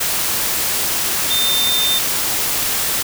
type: tone in noise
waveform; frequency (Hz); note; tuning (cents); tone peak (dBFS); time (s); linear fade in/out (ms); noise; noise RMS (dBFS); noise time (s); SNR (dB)
sine; 3600; A7; +39; -16; 1.3-1.99; 10; white; -19; 0-3.03; 0
effects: none